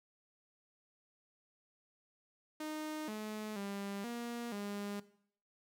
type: tone with pitch steps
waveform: sawtooth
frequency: 308.1 / 214.2 / 199.5 / 237.1 / 203.3 Hz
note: D#4 / A3 / G3 / A#3 / G#3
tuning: -17 / -46 / +31 / +30 / -37 cents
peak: -36 dBFS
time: 2.6-5 s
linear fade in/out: 5 ms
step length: 480 ms
effects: noise-tail reverb RT60 0.6 s tail -17 dB re dry